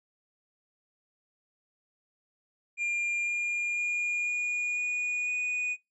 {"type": "tone with pitch steps", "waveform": "triangle", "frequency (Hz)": [2400, 2414, 2428, 2442, 2456, 2470], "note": ["D7", "D7", "D#7", "D#7", "D#7", "D#7"], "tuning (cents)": [37, 47, -43, -33, -23, -13], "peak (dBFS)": -26, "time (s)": [2.77, 5.77], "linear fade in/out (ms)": 50, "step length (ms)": 500, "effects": ["noise-tail reverb RT60 0.2 s tail -25 dB re dry", "resampled to 22050 Hz"]}